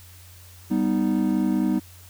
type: chord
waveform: triangle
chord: G augmented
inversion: none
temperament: equal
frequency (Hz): 196 / 246.9 / 311.1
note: G3 / B3 / D#4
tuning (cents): 0 / 0 / 0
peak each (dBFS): -22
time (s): 0.7-1.8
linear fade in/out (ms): 20
effects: added 89 Hz sine -46 dBFS peak until 2.09 s + white hiss -50 dBFS RMS until 2.09 s